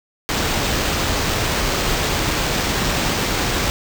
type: noise with sample-and-hold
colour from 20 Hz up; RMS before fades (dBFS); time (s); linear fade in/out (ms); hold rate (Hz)
pink; -20; 0.29-3.7; 0; 11025
effects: none